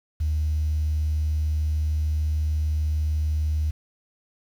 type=tone with vibrato; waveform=sine; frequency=76.7 Hz; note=D#2; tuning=24 cents flat; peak=-20 dBFS; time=0.2-3.71 s; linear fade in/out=10 ms; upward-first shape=triangle; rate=20 Hz; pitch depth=10 cents each way; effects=tanh soft clip ceiling -16 dBFS + 8-bit